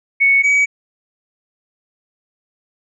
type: tone pair in turn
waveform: sine / triangle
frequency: 2217 / 2269 Hz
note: C#7 / C#7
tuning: 0 / +40 cents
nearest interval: unison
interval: 40 cents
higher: second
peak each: -9 dBFS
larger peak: neither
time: 0.2-0.43 / 0.43-0.66 s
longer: neither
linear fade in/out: 20 ms
effects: resampled to 22050 Hz

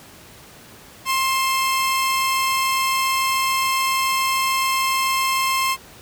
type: tone pair together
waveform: sawtooth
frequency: 1058.2 / 2632 Hz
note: C6 / E7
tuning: +19 / -3 cents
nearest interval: octave + major third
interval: 1578 cents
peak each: -15 / -23 dBFS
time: 1.05-5.77 s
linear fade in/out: 50 ms
effects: pink hiss -44 dBFS RMS until 6.01 s + high-pass 60 Hz 12 dB/octave

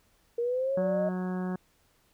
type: linear sweep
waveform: sine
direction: up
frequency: 466.2 to 625 Hz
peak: -26 dBFS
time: 0.38-1.09 s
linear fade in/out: 5 ms
type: harmonic tone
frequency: 183.4 Hz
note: F#3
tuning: 15 cents flat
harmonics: 1 / 2 / 3 / 4 / 5 / 6 / 7 / 8 / 9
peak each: -30 / -38 / -45 / -44 / -48 / -48 / -52 / -52 / -49 dBFS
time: 0.77-1.56 s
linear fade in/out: 5 ms
effects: pink hiss -67 dBFS RMS until 2.13 s

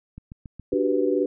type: click train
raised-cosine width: 5 ms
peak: -26 dBFS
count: 5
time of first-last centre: 0.18-0.736 s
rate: 7.2 Hz
type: chord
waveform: sine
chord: G major seventh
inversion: second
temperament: equal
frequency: 293.7 / 370 / 392 / 493.9 Hz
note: D4 / F#4 / G4 / B4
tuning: 0 / 0 / 0 / 0 cents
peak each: -25 dBFS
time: 0.72-1.26 s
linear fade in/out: 5 ms
effects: none

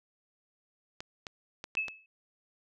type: clicks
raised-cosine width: 0.2 ms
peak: -22 dBFS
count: 5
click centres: 1.005 / 1.268 / 1.641 / 1.752 / 1.883 s
type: tone with exponential decay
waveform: sine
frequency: 2599 Hz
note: E7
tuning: 25 cents flat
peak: -25 dBFS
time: 1.77-2.06 s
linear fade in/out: 2 ms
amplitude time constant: 63 ms
effects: none

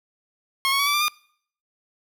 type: tone with pitch steps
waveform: 15% pulse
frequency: 1082 / 1106.7 / 1131.9 / 1157.7 / 1184 / 1211 Hz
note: C#6 / C#6 / C#6 / D6 / D6 / D#6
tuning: -42 / -3 / +36 / -25 / +14 / -47 cents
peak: -13 dBFS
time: 0.65-1.082 s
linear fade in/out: 0 ms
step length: 72 ms
effects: noise-tail reverb RT60 0.6 s tail -25 dB re dry

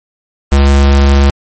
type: tone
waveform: square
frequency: 69.6 Hz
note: C#2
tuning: 8 cents sharp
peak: -5 dBFS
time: 0.52-1.3 s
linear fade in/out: 0 ms
effects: MP3 32 kbps

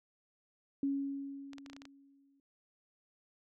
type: tone with exponential decay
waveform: sine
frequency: 277.2 Hz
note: C#4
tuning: in tune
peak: -29 dBFS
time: 0.83-2.4 s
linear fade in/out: 2 ms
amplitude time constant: 340 ms
type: clicks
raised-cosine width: 0.2 ms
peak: -33 dBFS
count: 8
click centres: 1.533 / 1.583 / 1.662 / 1.699 / 1.732 / 1.765 / 1.819 / 1.854 s
effects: none

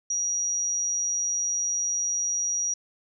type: tone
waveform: sine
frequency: 5760 Hz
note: F#8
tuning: 47 cents flat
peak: -24 dBFS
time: 0.1-2.74 s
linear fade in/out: 5 ms
effects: none

